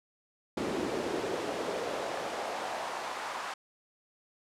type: noise with high-pass filter sweep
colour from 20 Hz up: brown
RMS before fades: -35 dBFS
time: 0.57-3.54 s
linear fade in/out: 5 ms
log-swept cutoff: 300 to 1000 Hz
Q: 1.8
effects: low-pass 9000 Hz 12 dB/octave